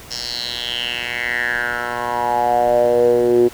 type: tone with band-pass filter sweep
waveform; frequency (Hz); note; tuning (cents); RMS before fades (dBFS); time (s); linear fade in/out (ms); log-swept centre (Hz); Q
10% pulse; 120.7; B2; -39; -18; 0.1-3.49; 20; 5300 to 340; 5.9
effects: pink hiss -39 dBFS RMS until 3.53 s